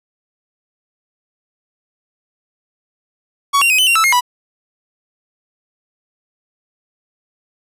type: tone with pitch steps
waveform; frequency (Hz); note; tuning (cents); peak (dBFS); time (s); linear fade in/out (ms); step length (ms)
45% pulse; 1122 / 2763 / 2519 / 3028 / 2758 / 1314 / 2140 / 983; C#6 / F7 / D#7 / F#7 / F7 / E6 / C7 / B5; +21 / -19 / +21 / +39 / -22 / -6 / +38 / -8; -10; 3.53-4.21; 20; 85
effects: resampled to 32000 Hz